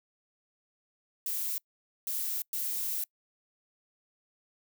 violet noise bursts at uneven times, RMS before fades -33 dBFS, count 3, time 1.26-1.58 / 2.07-2.42 / 2.53-3.04 s, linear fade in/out 2 ms, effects noise-tail reverb RT60 0.1 s tail -26 dB re dry

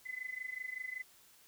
sine tone with amplitude modulation, 2025 Hz, B6, 43 cents sharp, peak -36 dBFS, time 0.05-1.03 s, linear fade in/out 20 ms, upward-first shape sine, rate 25.3 Hz, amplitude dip 85%, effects white hiss -63 dBFS RMS until 1.47 s

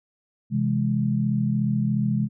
sine chord, C augmented, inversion none, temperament equal, 130.81 / 164.81 / 207.7 Hz, C3 / E3 / G#3, 0 / 0 / 0 cents, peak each -24 / -28 / -23 dBFS, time 0.5-2.29 s, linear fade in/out 50 ms, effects none

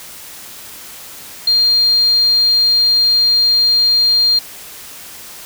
sine tone, 4200 Hz, C8, 6 cents sharp, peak -9 dBFS, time 1.47-4.39 s, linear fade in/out 5 ms, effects white hiss -34 dBFS RMS until 5.45 s

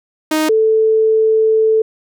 sawtooth / sine tone pair in turn, 311.1 / 440 Hz, D#4 / A4, 0 / 0 cents, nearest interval tritone, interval 600 cents, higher second, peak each -9 dBFS, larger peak neither, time 0.31-0.49 / 0.49-1.82 s, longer second, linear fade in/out 5 ms, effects none

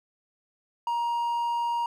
triangle tone, 943 Hz, A#5, 20 cents sharp, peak -23 dBFS, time 0.87-1.86 s, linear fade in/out 2 ms, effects none

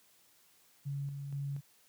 sine tone with tremolo, 140.4 Hz, C#3, 22 cents sharp, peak -34 dBFS, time 0.85-1.61 s, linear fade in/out 20 ms, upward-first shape square, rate 2.1 Hz, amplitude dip 40%, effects white hiss -66 dBFS RMS until 1.88 s + high-pass 80 Hz 12 dB/octave

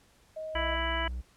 sine tone, 629 Hz, D#5, 19 cents sharp, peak -35 dBFS, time 0.36-0.76 s, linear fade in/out 10 ms
triangle tone with vibrato, 61.74 Hz, B1, in tune, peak -31 dBFS, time 0.54-1.22 s, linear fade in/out 20 ms, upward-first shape sine, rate 19 Hz, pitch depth 10 cents each way
harmonic tone, 330 Hz, E4, 2 cents sharp, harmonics 1 / 2 / 3 / 4 / 5 / 6 / 7 / 9, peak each -41 / -37 / -35 / -40 / -36 / -38 / -41 / -37 dBFS, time 0.55-1.08 s, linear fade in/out 5 ms
effects pink hiss -63 dBFS RMS until 1.36 s + low-pass 11000 Hz 12 dB/octave

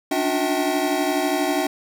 square tone cluster, 286.1 / 298.3 / 360.5 / 645 / 767 Hz, D4 / D4 / F#4 / E5 / G5, -45 / +27 / -45 / -38 / -38 cents, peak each -27 dBFS, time 0.11-1.67 s, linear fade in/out 5 ms, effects none

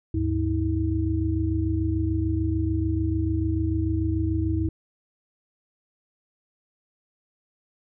sine tone cluster, 75.2 / 102 / 320.7 Hz, D2 / G#2 / E4, +42 / -31 / -48 cents, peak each -26 dBFS, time 0.14-4.69 s, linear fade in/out 5 ms, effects none

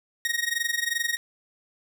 sawtooth tone with amplitude modulation, 1874 Hz, A#6, 9 cents sharp, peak -18 dBFS, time 0.25-1.17 s, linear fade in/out 0 ms, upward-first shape sine, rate 22.7 Hz, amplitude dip 85%, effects none

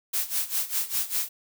blue noise with tremolo, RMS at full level -25 dBFS, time 0.13-1.29 s, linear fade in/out 10 ms, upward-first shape sine, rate 5 Hz, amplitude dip 85%, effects none

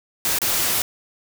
white noise with dropouts, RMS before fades -21 dBFS, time 0.25-0.82 s, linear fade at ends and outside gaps 1 ms, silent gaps 0.387-0.417 s, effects none

